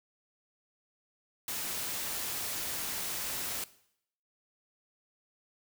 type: noise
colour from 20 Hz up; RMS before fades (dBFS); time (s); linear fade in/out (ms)
white; -36; 1.48-3.64; 2
effects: noise-tail reverb RT60 0.7 s tail -18 dB re dry